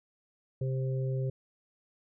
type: harmonic tone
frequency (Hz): 131.6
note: C3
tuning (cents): +10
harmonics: 1 / 3 / 4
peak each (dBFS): -29 / -39 / -41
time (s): 0.61-1.3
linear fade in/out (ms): 5
effects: none